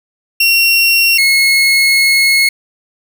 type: tone pair in turn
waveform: 30% pulse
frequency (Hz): 2736 / 2174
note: F7 / C#7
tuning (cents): -36 / -34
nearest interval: major third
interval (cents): 398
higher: first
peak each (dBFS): -5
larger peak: neither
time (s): 0.4-1.18 / 1.18-2.49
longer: second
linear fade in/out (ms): 5
effects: none